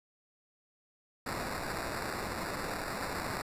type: noise with sample-and-hold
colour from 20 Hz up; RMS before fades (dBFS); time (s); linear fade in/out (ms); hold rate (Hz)
violet; -37; 1.26-3.42; 5; 3150
effects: resampled to 32000 Hz